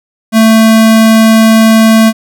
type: tone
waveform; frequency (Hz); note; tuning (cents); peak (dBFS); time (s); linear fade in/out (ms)
square; 222.3; A3; +18; -3; 0.32-2.13; 50
effects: none